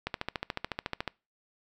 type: click train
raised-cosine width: 0.3 ms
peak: -15 dBFS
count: 15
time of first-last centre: 0.07-1.077 s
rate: 13.9 Hz
effects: noise-tail reverb RT60 0.3 s tail -25 dB re dry